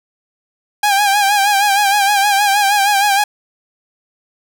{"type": "tone with vibrato", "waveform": "sawtooth", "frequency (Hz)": 808, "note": "G#5", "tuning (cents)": -48, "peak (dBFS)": -7, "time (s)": [0.83, 3.24], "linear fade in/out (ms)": 5, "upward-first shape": "sine", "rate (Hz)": 6.4, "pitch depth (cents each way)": 62, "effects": []}